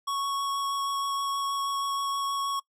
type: tone with vibrato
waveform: square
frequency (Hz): 1108.7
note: C#6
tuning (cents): 0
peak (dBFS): -28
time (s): 0.07-2.6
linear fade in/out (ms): 10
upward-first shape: sine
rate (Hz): 6.3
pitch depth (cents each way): 8
effects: noise-tail reverb RT60 0.1 s tail -23 dB re dry + low-pass 12000 Hz 12 dB/octave